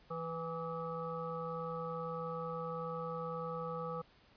harmonic tone with a mistuned harmonic, 165.2 Hz, E3, 4 cents sharp, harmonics 1 / 3 / 5 / 7 / 8, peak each -44 / -41 / -49 / -45 / -46 dBFS, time 0.1-4.02 s, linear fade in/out 10 ms, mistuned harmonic 8, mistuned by -58 cents, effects pink hiss -65 dBFS RMS until 4.36 s + resampled to 11025 Hz

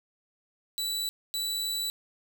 sawtooth tone bursts at uneven times, 3951 Hz, B7, in tune, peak -26 dBFS, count 2, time 0.78-1.09 / 1.34-1.9 s, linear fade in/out 0 ms, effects none

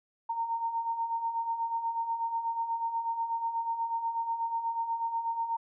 sine beating tone pair, 913 / 921.2 Hz, A#5 / A#5, -36 / -21 cents, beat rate 8.2 Hz, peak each -37 / -30 dBFS, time 0.29-5.57 s, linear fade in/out 10 ms, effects none

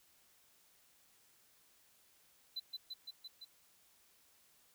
triangle tone with echo, 4018 Hz, B7, 29 cents sharp, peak -37 dBFS, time 2.56-2.6 s, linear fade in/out 10 ms, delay 170 ms, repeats 5, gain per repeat -2 dB, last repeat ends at 3.45 s, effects white hiss -69 dBFS RMS until 4.74 s

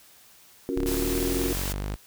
sine chord, Gb major seventh, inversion second, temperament equal, 277.2 / 349.2 / 370 / 466.2 Hz, Db4 / F4 / Gb4 / Bb4, 0 / 0 / 0 / 0 cents, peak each -29 / -33 / -31 / -34 dBFS, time 0.69-1.53 s, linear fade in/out 0 ms
sawtooth linear sweep, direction up, 34 to 51.91 Hz, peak -25 dBFS, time 0.76-1.96 s, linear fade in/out 10 ms
white band-stop noise, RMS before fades -33 dBFS, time 0.86-1.73 s, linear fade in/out 10 ms, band 110 to 190 Hz, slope 96 dB/octave
effects white hiss -54 dBFS RMS until 2.06 s

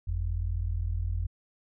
sine tone pair together, 47.69 / 87.31 Hz, G1 / F2, -47 / 0 cents, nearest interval minor seventh, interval 1047 cents, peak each -30 / -30 dBFS, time 0.07-1.27 s, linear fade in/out 10 ms, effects none

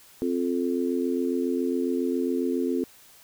harmonic tone, 87.31 Hz, F2, in tune, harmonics 3 / 4 / 5, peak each -26 / -28 / -30 dBFS, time 0.22-2.84 s, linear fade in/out 0 ms, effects white hiss -53 dBFS RMS until 3.23 s

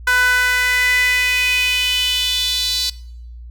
sawtooth tone with high-pass filter sweep, 498.6 Hz, B4, 16 cents sharp, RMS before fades -17 dBFS, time 0.07-2.9 s, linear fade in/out 5 ms, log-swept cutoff 1400 to 4200 Hz, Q 5.1, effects noise-tail reverb RT60 0.7 s tail -21 dB re dry + added 59 Hz sine -32 dBFS peak until 3.5 s

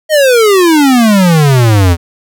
square exponential sweep, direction down, 637 to 82.4 Hz, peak -5 dBFS, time 0.09-1.97 s, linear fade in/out 50 ms, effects none

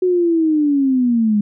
sine linear sweep, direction down, 370 to 203.3 Hz, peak -12 dBFS, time 0.02-1.41 s, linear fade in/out 5 ms, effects none

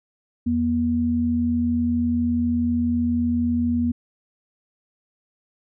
sine tone pair together, 84.12 / 240 Hz, E2 / B3, +36 / -49 cents, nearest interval octave + tritone, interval 1815 cents, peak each -27 / -19 dBFS, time 0.46-3.92 s, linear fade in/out 10 ms, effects none

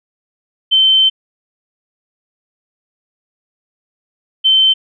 sine tone pair in turn, 3090 / 3090 Hz, G7 / G7, -26 / -26 cents, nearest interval unison, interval 0 cents, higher neither, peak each -7 dBFS, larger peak neither, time 0.71-1.1 / 4.44-4.74 s, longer first, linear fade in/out 20 ms, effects none

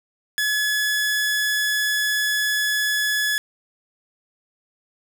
sawtooth tone, 1703 Hz, G#6, 43 cents sharp, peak -16 dBFS, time 0.38-3.38 s, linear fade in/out 0 ms, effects none

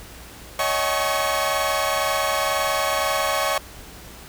sawtooth tone cluster, 563 / 633 / 765 / 854 / 1104 Hz, C#5 / D#5 / G5 / G#5 / C#6, +27 / +30 / -42 / +48 / -7 cents, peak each -23 / -22 / -25 / -27 / -21 dBFS, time 0.59-3.58 s, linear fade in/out 2 ms, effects added 60 Hz sine -46 dBFS peak until 4.28 s + pink hiss -42 dBFS RMS until 4.28 s

